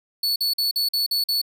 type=tone bursts; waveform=45% pulse; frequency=4435 Hz; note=C#8; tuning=in tune; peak=-19 dBFS; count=7; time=0.23-1.416 s; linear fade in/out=5 ms; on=130 ms; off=46 ms; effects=none